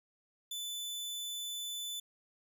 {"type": "tone", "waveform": "sawtooth", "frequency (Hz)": 3500, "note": "A7", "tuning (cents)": -10, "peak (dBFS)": -35, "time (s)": [0.51, 2], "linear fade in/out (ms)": 5, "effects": ["12-bit"]}